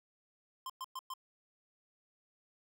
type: tone bursts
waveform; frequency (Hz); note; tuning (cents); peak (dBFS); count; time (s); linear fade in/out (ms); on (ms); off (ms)
square; 1046.5; C6; 0; -40; 4; 0.66-1.138; 2; 37; 110
effects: none